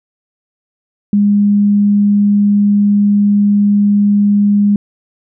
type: tone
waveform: sine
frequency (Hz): 204.3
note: G#3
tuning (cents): -28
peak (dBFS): -7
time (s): 1.13-4.76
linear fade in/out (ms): 2
effects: none